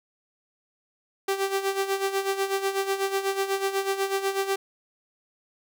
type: tone with tremolo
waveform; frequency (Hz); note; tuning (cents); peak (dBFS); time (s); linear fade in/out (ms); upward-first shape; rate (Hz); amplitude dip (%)
sawtooth; 390.4; G4; -7; -18; 1.28-4.56; 5; sine; 8.1; 70
effects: none